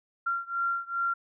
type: beating tone pair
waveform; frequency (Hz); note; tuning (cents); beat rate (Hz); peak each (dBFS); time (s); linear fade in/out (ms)
sine; 1377 / 1379.5; F6 / F6; -25 / -22; 2.5; -30 / -31; 0.26-1.14; 10
effects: none